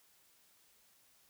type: silence
effects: white hiss -68 dBFS RMS until 1.29 s